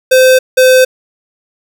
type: tone pair in turn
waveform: square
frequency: 516 / 514 Hz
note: C5 / C5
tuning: -24 / -31 cents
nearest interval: unison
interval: 7 cents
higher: first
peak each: -4 dBFS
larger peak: neither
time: 0.11-0.39 / 0.57-0.85 s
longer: neither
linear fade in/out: 10 ms
effects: none